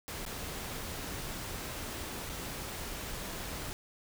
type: noise with dropouts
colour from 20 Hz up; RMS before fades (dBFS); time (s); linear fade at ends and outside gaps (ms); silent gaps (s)
pink; -40; 0.08-3.73; 0; 0.252-0.263 / 2.292-2.297
effects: none